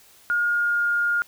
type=tone with pitch glide; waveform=sine; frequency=1426 to 1417.8 Hz; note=F6 to F6; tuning=+36 to +26 cents; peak=-19 dBFS; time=0.3-1.22 s; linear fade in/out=0 ms; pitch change=-10 cents; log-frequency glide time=0.4-0.83 s; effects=white hiss -53 dBFS RMS until 1.27 s